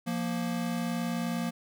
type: tone pair together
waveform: square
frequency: 174.61 / 234.2 Hz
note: F3 / A#3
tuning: 0 / +8 cents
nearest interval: perfect fourth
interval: 508 cents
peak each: -34 / -32 dBFS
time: 0.06-1.51 s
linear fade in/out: 20 ms
effects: none